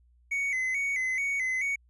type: tone with vibrato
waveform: triangle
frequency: 2134 Hz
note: C7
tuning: 34 cents sharp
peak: -25 dBFS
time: 0.31-1.76 s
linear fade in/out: 10 ms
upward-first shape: square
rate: 2.3 Hz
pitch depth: 78 cents each way
effects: added 60 Hz sine -59 dBFS peak until 1.89 s + resampled to 24000 Hz